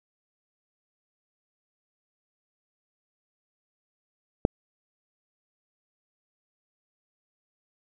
click, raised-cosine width 2 ms, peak -5 dBFS, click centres 4.451 s, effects none

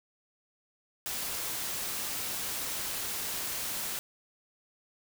white noise, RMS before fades -35 dBFS, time 1.06-3.99 s, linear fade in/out 0 ms, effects none

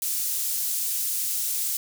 pink high-pass noise, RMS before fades -27 dBFS, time 0.02-1.77 s, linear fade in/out 2 ms, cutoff 8600 Hz, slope 12 dB/octave, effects none

